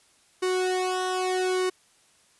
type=tone with flanger; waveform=sawtooth; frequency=369.4 Hz; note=F#4; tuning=3 cents flat; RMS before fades=-26 dBFS; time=0.42-1.7 s; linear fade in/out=10 ms; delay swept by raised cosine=1.5 to 2.28 ms; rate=0.8 Hz; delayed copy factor=-1; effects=white hiss -61 dBFS RMS until 2.39 s + resampled to 24000 Hz